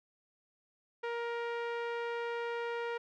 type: tone with low-pass filter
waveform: sawtooth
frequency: 470 Hz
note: A#4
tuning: 14 cents sharp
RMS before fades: -37 dBFS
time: 1.03-2.98 s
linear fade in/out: 10 ms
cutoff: 2200 Hz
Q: 1.1
effects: none